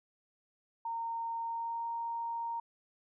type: tone with pitch glide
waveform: sine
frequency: 920 to 928.5 Hz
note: A#5 to A#5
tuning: -23 to -7 cents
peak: -34 dBFS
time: 0.85-2.6 s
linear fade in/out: 5 ms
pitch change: +16 cents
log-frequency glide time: 1.41-1.88 s
effects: none